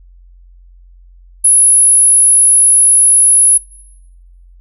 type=tone; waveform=sine; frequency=10548 Hz; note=E9; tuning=in tune; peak=-4 dBFS; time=1.44-3.58 s; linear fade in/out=10 ms; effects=noise-tail reverb RT60 1.0 s tail -24 dB re dry + added 44 Hz sine -38 dBFS peak until 4.6 s